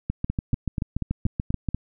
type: two click trains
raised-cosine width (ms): 5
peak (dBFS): -13 / -12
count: 7 / 12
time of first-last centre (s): 0.3-1.746 / 0.1-1.687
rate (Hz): 4.15 / 6.93
effects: none